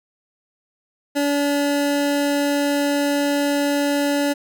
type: tone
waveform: 25% pulse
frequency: 286.4 Hz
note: D4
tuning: 43 cents flat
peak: -14 dBFS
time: 1.15-4.34 s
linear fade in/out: 20 ms
effects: none